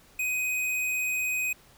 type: tone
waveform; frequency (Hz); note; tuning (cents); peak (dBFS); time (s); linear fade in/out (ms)
square; 2506; D#7; +12; -27; 0.19-1.53; 5
effects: pink hiss -57 dBFS RMS until 1.77 s